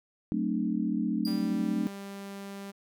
sine chord, D dominant seventh, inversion first, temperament equal with one note detuned, 185 / 220 / 261.6 / 301.1 Hz, F#3 / A3 / C4 / D4, 0 / 0 / 0 / +43 cents, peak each -33 / -30 / -34 / -32 dBFS, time 0.32-1.87 s, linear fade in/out 0 ms
45% pulse tone with exponential decay, 4805 Hz, D8, 39 cents sharp, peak -33 dBFS, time 1.25-1.66 s, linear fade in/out 2 ms, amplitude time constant 87 ms
sawtooth tone with pitch glide, 196 to 198.16 Hz, G3 to G3, 0 to +19 cents, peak -35 dBFS, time 1.26-2.72 s, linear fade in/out 20 ms, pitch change +19 cents, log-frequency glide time 1.69-1.83 s
effects none

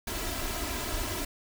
pink noise with comb filter, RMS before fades -33 dBFS, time 0.07-1.25 s, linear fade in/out 5 ms, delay 3 ms, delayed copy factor +0.65, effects none

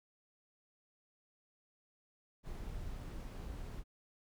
brown noise, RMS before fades -44 dBFS, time 2.43-3.84 s, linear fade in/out 50 ms, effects none

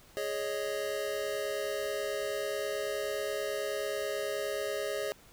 square chord, Ab suspended fourth, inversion none, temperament just, 415.3 / 553.7 / 623 Hz, Ab4 / Db5 / Eb5, 0 / -2 / +2 cents, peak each -37 / -37 / -38 dBFS, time 0.17-5.12 s, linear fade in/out 0 ms, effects pink hiss -58 dBFS RMS until 5.32 s

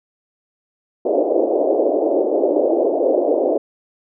white band-pass noise, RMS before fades -17 dBFS, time 1.05-3.58 s, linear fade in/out 5 ms, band 300 to 640 Hz, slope 48 dB/octave, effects none

